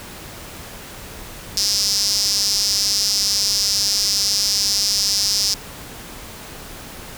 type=tone with high-pass filter; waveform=sawtooth; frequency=202.2 Hz; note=G#3; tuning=46 cents flat; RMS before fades=-19 dBFS; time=1.57-5.54 s; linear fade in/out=2 ms; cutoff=5200 Hz; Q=7; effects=pink hiss -36 dBFS RMS until 7.17 s